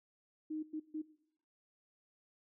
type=tone bursts at uneven times; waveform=sine; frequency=310.4 Hz; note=D#4; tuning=4 cents flat; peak=-37 dBFS; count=3; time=0.5-0.63 / 0.73-0.8 / 0.94-1.02 s; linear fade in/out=10 ms; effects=noise-tail reverb RT60 0.7 s tail -18 dB re dry